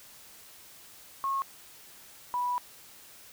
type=tone pair in turn; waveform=sine; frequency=1088 / 982.7 Hz; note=C#6 / B5; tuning=-33 / -9 cents; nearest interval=major second; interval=176 cents; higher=first; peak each=-27 dBFS; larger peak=neither; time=1.24-1.42 / 2.34-2.58 s; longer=second; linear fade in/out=0 ms; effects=white hiss -52 dBFS RMS until 3.32 s